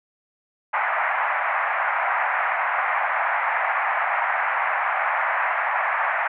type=band-pass noise; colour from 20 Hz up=pink; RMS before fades=-23 dBFS; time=0.73-6.28 s; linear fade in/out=10 ms; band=690 to 2200 Hz; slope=48 dB/octave; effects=none